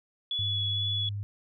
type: tone with vibrato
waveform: sine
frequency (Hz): 3400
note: G#7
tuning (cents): +40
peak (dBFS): -28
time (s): 0.31-1.09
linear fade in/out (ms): 2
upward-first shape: sine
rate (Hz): 2.2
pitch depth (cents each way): 9
type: tone with pitch glide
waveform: sine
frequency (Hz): 100 to 101.69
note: G2 to G#2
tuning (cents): +35 to -36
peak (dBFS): -31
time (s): 0.39-1.23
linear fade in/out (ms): 0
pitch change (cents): +29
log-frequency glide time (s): 0.88-1.08
effects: none